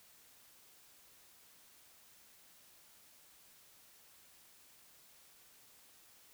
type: silence
effects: white hiss -63 dBFS RMS until 6.33 s